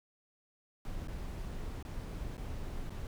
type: noise with dropouts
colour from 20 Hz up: brown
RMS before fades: -40 dBFS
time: 0.85-3.07 s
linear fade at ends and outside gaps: 1 ms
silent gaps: 1.074-1.083 / 1.827-1.85 / 2.37-2.378 / 2.896-2.904 s
effects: none

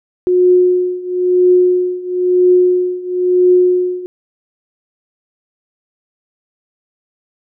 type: tone with tremolo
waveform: sine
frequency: 361.9 Hz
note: F#4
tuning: 38 cents flat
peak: -5 dBFS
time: 0.27-4.06 s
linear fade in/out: 0 ms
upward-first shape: triangle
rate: 1 Hz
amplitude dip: 90%
effects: none

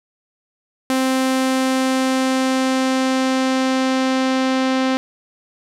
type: tone with low-pass filter sweep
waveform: sawtooth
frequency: 261.6 Hz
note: C4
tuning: in tune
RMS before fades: -18 dBFS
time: 0.9-4.97 s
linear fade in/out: 0 ms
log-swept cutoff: 12000 to 4700 Hz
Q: 0.87
effects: none

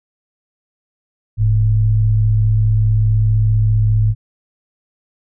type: tone pair together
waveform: sine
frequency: 42.72 / 107.5 Hz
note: F1 / A2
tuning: -37 / -40 cents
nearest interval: octave + major third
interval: 1597 cents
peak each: -18 / -11 dBFS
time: 1.37-4.15 s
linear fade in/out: 50 ms
effects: none

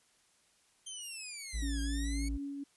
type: linear two-way sweep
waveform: 10% pulse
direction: down then up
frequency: 3161 to 1600 to 2243 Hz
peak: -33 dBFS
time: 0.86-2.29 s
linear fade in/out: 10 ms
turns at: 1.81 s
type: tone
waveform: triangle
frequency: 55.3 Hz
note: A1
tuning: 9 cents sharp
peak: -31 dBFS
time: 1.53-2.38 s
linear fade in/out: 20 ms
type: tone with tremolo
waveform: sine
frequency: 281.1 Hz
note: C#4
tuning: 24 cents sharp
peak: -36 dBFS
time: 1.62-2.64 s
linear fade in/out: 10 ms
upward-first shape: triangle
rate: 4 Hz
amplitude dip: 30%
effects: white hiss -69 dBFS RMS until 2.76 s + resampled to 24000 Hz

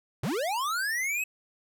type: linear sweep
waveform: square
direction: up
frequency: 98 to 2600 Hz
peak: -28 dBFS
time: 0.23-1.24 s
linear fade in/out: 5 ms
effects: none

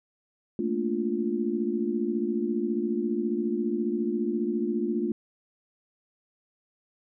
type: chord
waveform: sine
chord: Bb major seventh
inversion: third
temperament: just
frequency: 218.5 / 233.1 / 291.4 / 349.6 Hz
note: A3 / Bb3 / D4 / F4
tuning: -12 / 0 / -13 / +2 cents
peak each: -30 / -31 / -33 / -29 dBFS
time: 0.59-5.12 s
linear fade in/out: 2 ms
effects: none

